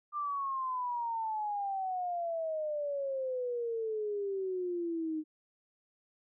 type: exponential sweep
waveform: sine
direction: down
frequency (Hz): 1198 to 307.1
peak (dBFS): -32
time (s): 0.12-5.24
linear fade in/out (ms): 50
effects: none